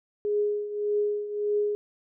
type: tone with tremolo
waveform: sine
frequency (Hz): 415.3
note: G#4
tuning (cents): 0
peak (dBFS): -21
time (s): 0.25-1.75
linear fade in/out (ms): 0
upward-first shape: triangle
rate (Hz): 1.7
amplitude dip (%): 75
effects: none